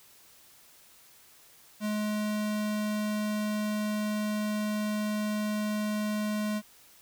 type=tone; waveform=square; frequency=211.3 Hz; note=G#3; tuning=30 cents sharp; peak=-29 dBFS; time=1.8-6.62 s; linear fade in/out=50 ms; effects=white hiss -57 dBFS RMS until 7.01 s